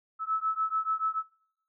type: beating tone pair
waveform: sine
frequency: 1300 / 1306.9 Hz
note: E6 / E6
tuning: -24 / -15 cents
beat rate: 6.9 Hz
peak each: -30 dBFS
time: 0.19-1.23 s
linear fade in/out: 50 ms
effects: noise-tail reverb RT60 0.7 s tail -20 dB re dry